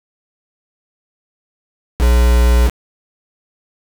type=tone with quantisation; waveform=triangle; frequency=60.3 Hz; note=B1; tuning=41 cents flat; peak=-6 dBFS; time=1.98-2.71 s; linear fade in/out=50 ms; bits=3; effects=none